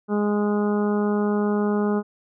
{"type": "harmonic tone", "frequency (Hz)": 207.3, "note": "G#3", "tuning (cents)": -3, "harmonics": [1, 2, 3, 4, 5, 6, 7], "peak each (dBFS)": [-21, -24, -34, -33, -37, -35, -39], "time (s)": [0.08, 2.03], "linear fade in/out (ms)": 50, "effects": []}